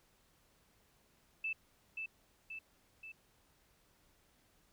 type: tone with echo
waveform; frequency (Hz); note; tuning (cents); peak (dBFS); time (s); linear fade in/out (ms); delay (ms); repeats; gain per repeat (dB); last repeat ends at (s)
sine; 2637; E7; 0; -35; 1.44-1.53; 5; 530; 3; -4; 3.12
effects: pink hiss -71 dBFS RMS until 4.72 s